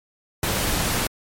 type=noise; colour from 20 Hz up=pink; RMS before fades=-23 dBFS; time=0.43-1.07 s; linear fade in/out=2 ms; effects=MP3 64 kbps